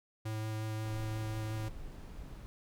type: tone with vibrato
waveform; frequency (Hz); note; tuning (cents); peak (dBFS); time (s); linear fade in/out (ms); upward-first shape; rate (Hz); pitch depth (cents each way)
square; 109.1; A2; -14; -36; 0.25-1.69; 10; sine; 5.6; 9
type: noise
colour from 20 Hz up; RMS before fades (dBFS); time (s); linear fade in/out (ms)
brown; -46; 0.85-2.46; 0
effects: none